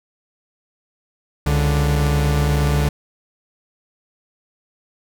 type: tone pair together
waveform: 45% pulse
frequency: 69.29 / 146.83 Hz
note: C#2 / D3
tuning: 0 / 0 cents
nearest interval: octave + minor second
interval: 1300 cents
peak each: -18 dBFS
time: 1.46-2.89 s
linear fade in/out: 5 ms
effects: none